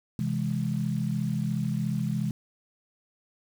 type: chord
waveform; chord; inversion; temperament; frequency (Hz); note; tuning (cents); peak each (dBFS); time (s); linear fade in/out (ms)
sine; C augmented; none; equal; 130.81 / 164.81 / 207.7; C3 / E3 / G#3; 0 / 0 / 0; -30; 0.19-2.31; 2
effects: 8-bit